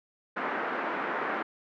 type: band-pass noise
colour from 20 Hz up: white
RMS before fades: -32 dBFS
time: 0.36-1.43 s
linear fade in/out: 10 ms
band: 230 to 1700 Hz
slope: 24 dB/octave
effects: none